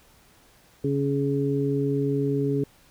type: harmonic tone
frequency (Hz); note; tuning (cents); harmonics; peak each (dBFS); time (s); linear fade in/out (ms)
139.9; C#3; +16; 1 / 2 / 3; -26 / -26 / -26; 0.84-2.64; 5
effects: pink hiss -57 dBFS RMS until 2.9 s